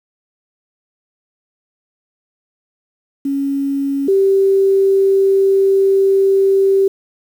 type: tone pair in turn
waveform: sine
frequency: 277.2 / 389.4 Hz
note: C#4 / G4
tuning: 0 / -12 cents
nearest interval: tritone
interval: 588 cents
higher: second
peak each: -15 / -9 dBFS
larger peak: second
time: 3.25-4.08 / 4.08-6.88 s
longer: second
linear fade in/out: 5 ms
effects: 7-bit